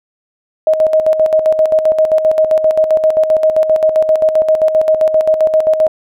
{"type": "tone with tremolo", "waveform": "sine", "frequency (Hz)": 628, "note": "D#5", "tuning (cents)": 16, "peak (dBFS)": -6, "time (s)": [0.67, 5.88], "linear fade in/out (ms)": 2, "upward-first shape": "square", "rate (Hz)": 7.6, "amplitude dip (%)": 60, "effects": []}